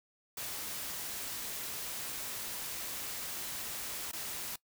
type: noise with dropouts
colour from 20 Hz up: white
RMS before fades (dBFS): -40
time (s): 0.37-4.56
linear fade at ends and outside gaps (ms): 5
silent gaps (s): 4.115-4.131
effects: noise-tail reverb RT60 0.1 s tail -21 dB re dry